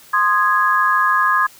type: chord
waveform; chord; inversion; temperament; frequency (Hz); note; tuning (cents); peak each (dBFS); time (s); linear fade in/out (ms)
sine; Ab major; first; equal with one note detuned; 1046.5 / 1233.8 / 1661.2; C6 / Eb6 / Ab6; 0 / -15 / 0; -17; 0.13-1.47; 10
effects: white hiss -45 dBFS RMS until 1.59 s